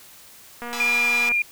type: click train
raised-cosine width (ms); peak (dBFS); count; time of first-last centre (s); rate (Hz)
0.5; -19; 168; 0.62-1.319; 239
type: chord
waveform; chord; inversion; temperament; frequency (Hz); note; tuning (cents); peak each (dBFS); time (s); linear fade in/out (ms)
10% pulse; E dominant seventh; first; equal; 830.6 / 987.8 / 1174.7 / 1318.5; G#5 / B5 / D6 / E6; 0 / 0 / 0 / 0; -27; 0.73-1.29; 0
type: tone with vibrato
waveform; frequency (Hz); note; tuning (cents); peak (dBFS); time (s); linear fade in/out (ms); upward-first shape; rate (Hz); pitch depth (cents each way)
sine; 2405; D7; +41; -18; 0.8-1.42; 2; sine; 17; 12
effects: white hiss -47 dBFS RMS until 1.51 s